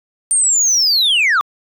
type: linear sweep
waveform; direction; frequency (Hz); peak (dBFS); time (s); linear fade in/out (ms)
sine; down; 8930 to 1123; -8; 0.31-1.41; 0
effects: tanh soft clip ceiling -10 dBFS